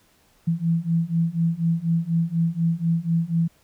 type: beating tone pair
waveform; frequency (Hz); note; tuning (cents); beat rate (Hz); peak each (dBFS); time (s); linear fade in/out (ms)
sine; 164.4 / 168.5; E3 / E3; -4 / +38; 4.1; -23 / -22; 0.47-3.48; 10
effects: pink hiss -60 dBFS RMS until 3.63 s